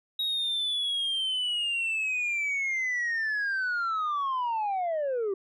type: linear sweep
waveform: sine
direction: down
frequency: 3806 to 375.3 Hz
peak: -24 dBFS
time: 0.19-5.34 s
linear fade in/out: 5 ms
effects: tanh soft clip ceiling -25 dBFS